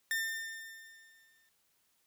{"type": "tone with exponential decay", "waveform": "40% pulse", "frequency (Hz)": 1802, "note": "A6", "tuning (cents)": 41, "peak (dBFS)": -29, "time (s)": [0.11, 1.49], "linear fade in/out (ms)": 1, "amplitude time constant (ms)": 300, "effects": ["white hiss -74 dBFS RMS until 2.06 s"]}